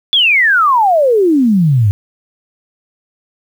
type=exponential sweep; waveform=sine; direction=down; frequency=3509 to 95.7 Hz; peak=-7 dBFS; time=0.13-1.91 s; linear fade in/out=0 ms; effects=7-bit